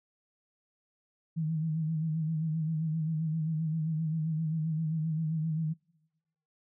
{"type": "tone with vibrato", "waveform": "sine", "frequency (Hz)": 158.7, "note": "D#3", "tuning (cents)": 35, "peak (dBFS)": -28, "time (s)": [1.36, 5.74], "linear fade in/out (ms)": 20, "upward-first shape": "sine", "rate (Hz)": 7.6, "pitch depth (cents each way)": 56, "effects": ["noise-tail reverb RT60 1.0 s tail -26 dB re dry"]}